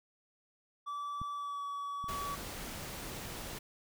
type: tone with pitch glide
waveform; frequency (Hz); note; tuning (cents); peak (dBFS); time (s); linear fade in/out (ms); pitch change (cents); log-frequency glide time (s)
triangle; 1156 to 1137.5; D6 to C#6; -28 to +44; -35; 0.86-2.36; 20; -28; 1.33-1.64
type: clicks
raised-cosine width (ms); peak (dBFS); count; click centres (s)
5; -30 / -35; 2; 1.216 / 2.042
type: noise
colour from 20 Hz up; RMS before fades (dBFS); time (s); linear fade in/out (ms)
pink; -43; 2.08-3.59; 10
effects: none